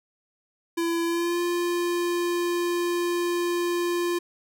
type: tone with pitch glide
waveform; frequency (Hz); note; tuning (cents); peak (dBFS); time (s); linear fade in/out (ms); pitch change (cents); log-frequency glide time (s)
square; 336.7 to 348.4; E4 to F4; +37 to -4; -24; 0.77-4.19; 10; +59; 1.05-1.41
effects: none